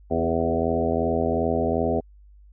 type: harmonic tone with a mistuned harmonic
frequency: 82.7 Hz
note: E2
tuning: 6 cents sharp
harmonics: 1 / 2 / 3 / 4 / 5 / 6 / 7 / 8 / 9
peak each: -30 / -32 / -27 / -32 / -27 / -29 / -31 / -28 / -31 dBFS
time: 0.1-2.01 s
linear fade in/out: 20 ms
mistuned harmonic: 5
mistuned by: -15 cents
effects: added 50 Hz sine -47 dBFS peak until 2.52 s